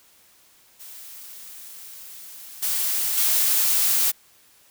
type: noise with level steps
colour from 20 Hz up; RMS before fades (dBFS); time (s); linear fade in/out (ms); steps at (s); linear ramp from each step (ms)
blue; -41 / -24 / -20; 0.79-4.12; 20; 2.62 / 3.17; 10
effects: white hiss -56 dBFS RMS until 4.7 s